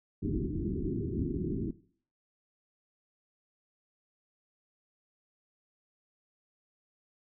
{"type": "low-pass noise", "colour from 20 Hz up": "white", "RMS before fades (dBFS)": -33, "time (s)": [0.22, 1.71], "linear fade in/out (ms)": 10, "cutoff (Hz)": 390, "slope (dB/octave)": 96, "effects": ["noise-tail reverb RT60 0.5 s tail -18 dB re dry"]}